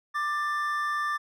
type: tone pair together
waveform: triangle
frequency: 1184 / 1774 Hz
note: D6 / A6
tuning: +14 / +14 cents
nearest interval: perfect fifth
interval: 700 cents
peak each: -26 / -29 dBFS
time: 0.14-1.18 s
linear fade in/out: 20 ms
effects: none